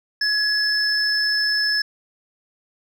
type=tone pair together; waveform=sine; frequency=1687 / 5252 Hz; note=G#6 / E8; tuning=+27 / -7 cents; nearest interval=octave + minor sixth; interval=1966 cents; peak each=-20 / -19 dBFS; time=0.21-1.82 s; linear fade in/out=5 ms; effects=tanh soft clip ceiling -12 dBFS